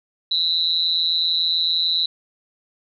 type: tone with amplitude modulation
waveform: sine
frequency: 3951 Hz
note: B7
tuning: in tune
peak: -13 dBFS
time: 0.31-2.06 s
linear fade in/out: 5 ms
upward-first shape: sine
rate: 167 Hz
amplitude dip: 100%
effects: none